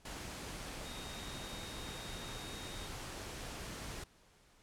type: tone in noise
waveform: sine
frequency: 3729 Hz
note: A#7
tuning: in tune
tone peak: -51 dBFS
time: 0.85-2.87 s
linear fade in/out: 5 ms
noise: pink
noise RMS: -45 dBFS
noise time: 0.05-4.04 s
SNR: -9 dB
effects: pink hiss -66 dBFS RMS until 4.62 s + low-pass 10000 Hz 12 dB/octave